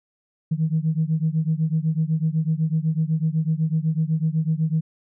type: beating tone pair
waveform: sine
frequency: 155.56 / 163.56 Hz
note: D#3 / E3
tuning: 0 / -13 cents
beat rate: 8 Hz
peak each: -21 / -22 dBFS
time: 0.51-4.81 s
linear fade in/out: 10 ms
effects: tanh soft clip ceiling -12 dBFS